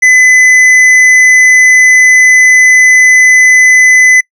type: tone with hard clipping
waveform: sine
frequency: 2014 Hz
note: B6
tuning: 33 cents sharp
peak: -3 dBFS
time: 0.02-4.21 s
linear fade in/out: 10 ms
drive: 7 dB
effects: noise-tail reverb RT60 0.1 s tail -25 dB re dry